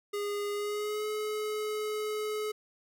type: tone with pitch glide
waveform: square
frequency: 409.9 to 426.1 Hz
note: G#4 to G#4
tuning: -23 to +44 cents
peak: -32 dBFS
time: 0.13-2.52 s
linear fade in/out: 10 ms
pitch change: +67 cents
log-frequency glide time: 0.52-1.06 s
effects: none